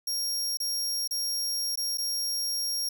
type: tone with dropouts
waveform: sawtooth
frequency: 5580 Hz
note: F8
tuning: 2 cents flat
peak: -25 dBFS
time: 0.07-2.89 s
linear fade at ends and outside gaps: 5 ms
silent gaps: 0.572-0.601 / 1.076-1.109 / 1.757-1.774 / 1.974-1.982 s
effects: none